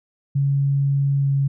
sine tone with pitch glide, 139.4 to 138.44 Hz, C#3 to C#3, +10 to -2 cents, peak -16 dBFS, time 0.35-1.48 s, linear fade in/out 10 ms, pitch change -12 cents, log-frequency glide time 1.2-1.27 s, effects none

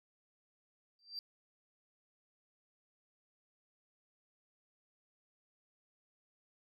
sine tone with exponential growth, 4697 Hz, D8, 1 cent flat, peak -35 dBFS, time 0.99-1.19 s, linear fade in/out 1 ms, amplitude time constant 43 ms, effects tanh soft clip ceiling -37 dBFS

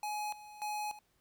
square tone with tremolo, 841 Hz, G#5, 22 cents sharp, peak -36 dBFS, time 0.03-0.99 s, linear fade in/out 2 ms, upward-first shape square, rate 1.7 Hz, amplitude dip 80%, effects pink hiss -74 dBFS RMS until 1.2 s

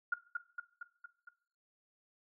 sine tone with echo, 1418 Hz, F6, 26 cents sharp, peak -28 dBFS, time 0.12-0.14 s, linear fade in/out 5 ms, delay 230 ms, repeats 5, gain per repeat -4 dB, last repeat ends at 1.29 s, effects noise-tail reverb RT60 0.5 s tail -18 dB re dry

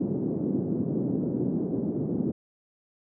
white band-pass noise, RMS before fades -28 dBFS, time 0-2.32 s, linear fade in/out 10 ms, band 140 to 340 Hz, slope 24 dB/octave, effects none

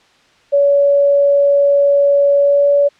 sine tone with pitch glide, 566 to 570.3 Hz, C#5 to C#5, +36 to +49 cents, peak -8 dBFS, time 0.52-2.89 s, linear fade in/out 20 ms, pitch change +13 cents, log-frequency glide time 2.37-2.69 s, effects white hiss -51 dBFS RMS until 2.99 s + low-pass 4000 Hz 12 dB/octave

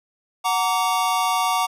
square chord, Gb augmented, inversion none, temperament just, 740 / 925 / 1156.2 Hz, Gb5 / Bb5 / D6, 0 / -14 / -27 cents, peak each -24 dBFS, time 0.44-1.67 s, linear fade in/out 20 ms, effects resampled to 32000 Hz

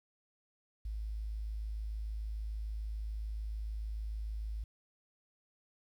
sine tone, 53.4 Hz, G#1, 49 cents sharp, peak -36 dBFS, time 0.85-4.64 s, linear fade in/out 5 ms, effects 11-bit

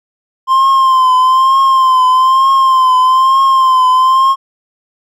triangle tone with vibrato, 1046.5 Hz, C6, in tune, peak -4 dBFS, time 0.47-4.36 s, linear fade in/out 50 ms, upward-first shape triangle, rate 1.1 Hz, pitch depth 54 cents each way, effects none

